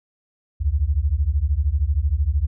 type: beating tone pair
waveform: sine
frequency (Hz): 66.1 / 79.1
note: C2 / D#2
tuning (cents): +18 / +29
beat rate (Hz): 13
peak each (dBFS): -20 / -20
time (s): 0.6-2.47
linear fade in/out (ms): 20
effects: none